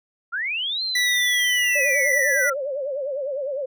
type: linear two-way sweep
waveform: sine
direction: up then down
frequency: 1322 to 4200 to 1322 Hz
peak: -23 dBFS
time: 0.32-2.54 s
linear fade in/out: 20 ms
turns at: 0.83 s
type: tone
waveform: square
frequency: 1968 Hz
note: B6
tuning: 7 cents flat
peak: -20 dBFS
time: 0.95-2.5 s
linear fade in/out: 5 ms
type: tone with vibrato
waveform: sine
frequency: 554.4 Hz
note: C#5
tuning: in tune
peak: -24 dBFS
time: 1.75-3.66 s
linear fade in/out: 10 ms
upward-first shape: sine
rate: 9.9 Hz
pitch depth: 120 cents each way
effects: none